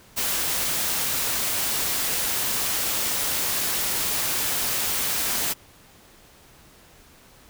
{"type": "noise", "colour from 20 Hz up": "white", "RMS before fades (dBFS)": -25, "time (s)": [0.16, 5.54], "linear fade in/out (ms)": 20, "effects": ["pink hiss -52 dBFS RMS until 7.49 s"]}